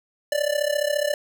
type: tone with amplitude modulation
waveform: square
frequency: 587.3 Hz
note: D5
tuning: in tune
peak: -18 dBFS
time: 0.32-1.14 s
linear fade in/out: 2 ms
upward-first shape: sine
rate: 34.5 Hz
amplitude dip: 85%
effects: none